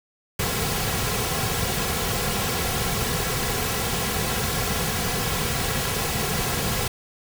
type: noise with comb filter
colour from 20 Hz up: pink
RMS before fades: -25 dBFS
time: 0.39-6.88 s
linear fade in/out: 5 ms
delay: 3.3 ms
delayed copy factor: -0.6
effects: none